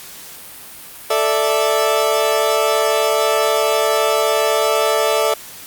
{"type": "chord", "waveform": "30% pulse", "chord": "A suspended fourth", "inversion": "none", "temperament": "equal", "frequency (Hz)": [440, 587.3, 659.3], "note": ["A4", "D5", "E5"], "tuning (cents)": [0, 0, 0], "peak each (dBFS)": -16, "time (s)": [1.1, 5.34], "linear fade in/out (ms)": 5, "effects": ["white hiss -36 dBFS RMS until 5.66 s", "Opus 48 kbps"]}